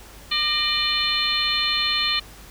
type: harmonic tone with a mistuned harmonic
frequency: 598 Hz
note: D5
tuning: 31 cents sharp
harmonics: 2 / 3 / 4 / 5 / 6 / 7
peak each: -30 / -30 / -28 / -26 / -26 / -24 dBFS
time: 0.31-2.2 s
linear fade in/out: 10 ms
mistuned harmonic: 3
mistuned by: +60 cents
effects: added 50 Hz sine -45 dBFS peak until 2.5 s + pink hiss -45 dBFS RMS until 2.5 s